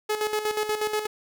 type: tone with tremolo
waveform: sawtooth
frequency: 425.8 Hz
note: G#4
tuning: 43 cents sharp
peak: -19 dBFS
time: 0.09-1.07 s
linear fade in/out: 10 ms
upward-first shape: square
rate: 8.3 Hz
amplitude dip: 60%
effects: none